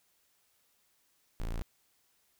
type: tone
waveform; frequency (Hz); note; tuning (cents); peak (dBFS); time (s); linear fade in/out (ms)
45% pulse; 28.22; A0; +45; -33; 1.4-1.62; 0
effects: white hiss -72 dBFS RMS until 2.39 s